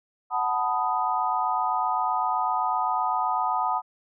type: chord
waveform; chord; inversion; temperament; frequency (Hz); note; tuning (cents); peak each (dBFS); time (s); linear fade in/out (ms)
sine; B dominant seventh; second; equal; 740 / 880 / 987.8 / 1244.5; F#5 / A5 / B5 / D#6; 0 / 0 / 0 / 0; -28; 0.3-3.82; 50
effects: none